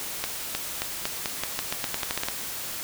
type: accelerating click train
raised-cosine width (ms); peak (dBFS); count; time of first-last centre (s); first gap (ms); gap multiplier
0.2; -9; 15; 0.24-2.285; 310; 0.87
effects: white hiss -34 dBFS RMS until 2.83 s